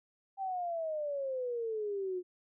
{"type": "exponential sweep", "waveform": "sine", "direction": "down", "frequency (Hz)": [789, 355.7], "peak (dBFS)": -33, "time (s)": [0.37, 2.23], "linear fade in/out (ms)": 50, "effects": []}